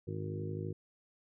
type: harmonic tone with a mistuned harmonic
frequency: 51.91 Hz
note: G#1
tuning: in tune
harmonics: 2 / 3 / 4 / 5 / 6 / 7 / 8 / 9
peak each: -40 / -41 / -51 / -49 / -48 / -43 / -55 / -47 dBFS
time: 0.07-0.73 s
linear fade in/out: 10 ms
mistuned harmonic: 2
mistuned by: -27 cents
effects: none